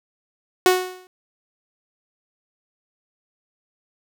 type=tone with exponential decay; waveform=sawtooth; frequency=367.7 Hz; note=F#4; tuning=11 cents flat; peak=-6 dBFS; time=0.66-1.07 s; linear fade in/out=1 ms; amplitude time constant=89 ms; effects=none